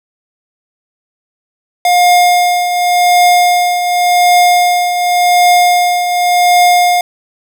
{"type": "tone with tremolo", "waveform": "square", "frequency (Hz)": 711, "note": "F5", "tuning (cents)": 31, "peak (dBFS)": -5, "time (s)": [1.85, 7.01], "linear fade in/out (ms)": 2, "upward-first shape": "triangle", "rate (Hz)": 0.89, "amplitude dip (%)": 60, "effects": []}